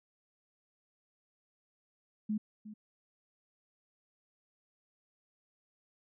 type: tone with echo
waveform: sine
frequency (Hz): 213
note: G#3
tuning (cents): +44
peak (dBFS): -30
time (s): 2.29-2.38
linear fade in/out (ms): 10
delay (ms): 360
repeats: 1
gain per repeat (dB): -14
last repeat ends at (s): 2.74
effects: none